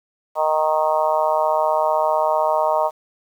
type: harmonic tone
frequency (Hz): 155.56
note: D#3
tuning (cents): 0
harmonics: 3 / 4 / 5 / 6 / 7 / 8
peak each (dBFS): -31 / -19 / -24 / -21 / -25 / -31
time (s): 0.35-2.91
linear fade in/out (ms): 50
effects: 8-bit